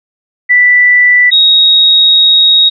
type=tone pair in turn; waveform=sine; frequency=1974 / 3772 Hz; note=B6 / A#7; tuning=-1 / +20 cents; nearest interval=major seventh; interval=1121 cents; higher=second; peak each=-3 dBFS; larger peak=neither; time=0.49-1.31 / 1.31-2.7 s; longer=second; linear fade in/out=20 ms; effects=none